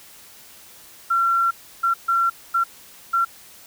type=tone bursts at uneven times; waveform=sine; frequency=1363 Hz; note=F6; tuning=43 cents flat; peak=-16 dBFS; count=5; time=1.1-1.51 / 1.83-1.94 / 2.08-2.3 / 2.54-2.64 / 3.13-3.25 s; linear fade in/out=10 ms; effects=white hiss -46 dBFS RMS until 3.66 s